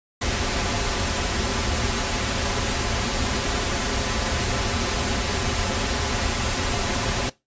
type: noise with comb filter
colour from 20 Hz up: pink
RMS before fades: -24 dBFS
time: 0.21-7.3 s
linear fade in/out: 10 ms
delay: 6.4 ms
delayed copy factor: -0.55
effects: noise-tail reverb RT60 0.2 s tail -19 dB re dry + resampled to 16000 Hz